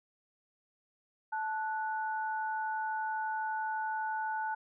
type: tone pair together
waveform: sine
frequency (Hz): 874.1 / 1474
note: A5 / F#6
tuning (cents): -12 / -7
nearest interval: major sixth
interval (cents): 905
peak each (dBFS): -33 / -38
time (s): 1.32-4.55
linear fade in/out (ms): 10
effects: none